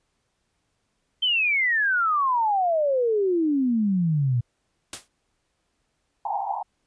sine exponential sweep, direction down, 3142 to 116.54 Hz, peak -19 dBFS, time 1.22-4.41 s, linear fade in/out 10 ms
white noise with exponential decay, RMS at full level -28 dBFS, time 4.93-5.08 s, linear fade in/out 2 ms, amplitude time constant 31 ms
pink band-pass noise, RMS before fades -28 dBFS, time 6.25-6.63 s, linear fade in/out 5 ms, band 730 to 940 Hz, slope 96 dB/octave
effects pink hiss -73 dBFS RMS until 6.86 s + resampled to 22050 Hz

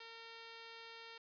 5% pulse tone, 457.4 Hz, A#4, 33 cents flat, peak -39 dBFS, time 0-1.18 s, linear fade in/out 5 ms, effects resampled to 11025 Hz + 12-bit

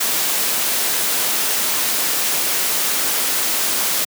white noise, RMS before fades -19 dBFS, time 0-4.05 s, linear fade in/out 10 ms, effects high-pass 200 Hz 12 dB/octave

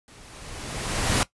pink noise with level ramp, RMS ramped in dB -50 to -20 dBFS, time 0.08-1.23 s, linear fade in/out 0 ms, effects noise-tail reverb RT60 0.1 s tail -17 dB re dry + resampled to 24000 Hz

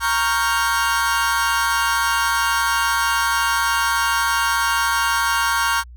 40% pulse chord, G half-diminished seventh, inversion first, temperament equal, 932.3 / 1108.7 / 1396.9 / 1568 Hz, Bb5 / Db6 / F6 / G6, 0 / 0 / 0 / 0 cents, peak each -22 dBFS, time 0-5.84 s, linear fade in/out 50 ms, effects added 60 Hz sine -37 dBFS peak until 5.96 s

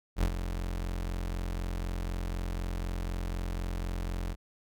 35% pulse tone with ADSR envelope, 44 Hz, F1, 14 cents sharp, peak -21 dBFS, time 0.16-4.36 s, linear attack 67 ms, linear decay 74 ms, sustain -9 dB, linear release 49 ms, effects none

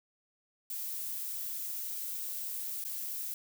violet noise with dropouts, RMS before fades -38 dBFS, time 0.7-3.34 s, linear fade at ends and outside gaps 2 ms, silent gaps 2.841-2.849 s, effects none

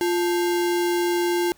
sine tone with sample-and-hold, 349.2 Hz, F4, in tune, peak -19 dBFS, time 0.01-1.52 s, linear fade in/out 0 ms, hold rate 1225 Hz, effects pink hiss -56 dBFS RMS until 1.57 s

